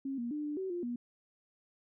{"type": "tone with pitch steps", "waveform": "sine", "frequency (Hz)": [271.3, 237.5, 298.7, 296.2, 379.7, 350.3, 241], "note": ["C#4", "A#3", "D4", "D4", "F#4", "F4", "B3"], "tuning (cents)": [-37, 33, 29, 15, 45, 5, -42], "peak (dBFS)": -34, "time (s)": [0.05, 0.96], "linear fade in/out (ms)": 5, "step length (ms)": 130, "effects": []}